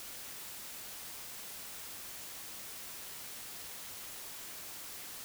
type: silence
effects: white hiss -46 dBFS RMS until 5.24 s